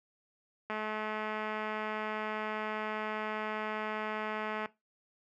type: click train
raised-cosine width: 0.5 ms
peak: -22 dBFS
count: 852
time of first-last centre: 0.7-4.658 s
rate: 215 Hz
effects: noise-tail reverb RT60 0.2 s tail -18 dB re dry + high-pass 150 Hz 12 dB/octave